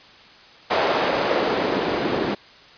white noise with band-pass filter sweep, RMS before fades -22 dBFS, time 0.7-2.35 s, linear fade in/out 10 ms, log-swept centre 620 to 290 Hz, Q 1.3, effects white hiss -47 dBFS RMS until 2.77 s + resampled to 11025 Hz

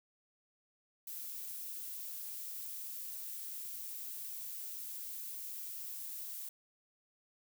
violet noise, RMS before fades -44 dBFS, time 1.07-6.49 s, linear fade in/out 5 ms, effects none

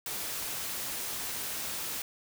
white noise, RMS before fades -36 dBFS, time 0.06-2.02 s, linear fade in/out 2 ms, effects none

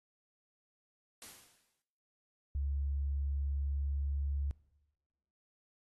white noise with exponential decay, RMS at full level -47 dBFS, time 1.22-1.82 s, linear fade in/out 1 ms, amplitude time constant 130 ms
sine tone with pitch glide, 70 to 70.41 Hz, C#2 to C#2, +18 to +28 cents, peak -32 dBFS, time 2.55-4.51 s, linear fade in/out 0 ms, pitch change +10 cents, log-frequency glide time 3.58-4.29 s
effects noise-tail reverb RT60 1.0 s tail -20 dB re dry + AAC 32 kbps

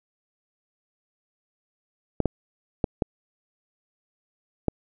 clicks, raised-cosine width 2 ms, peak -8 dBFS, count 5, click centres 2.203 / 2.257 / 2.842 / 3.022 / 4.683 s, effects none

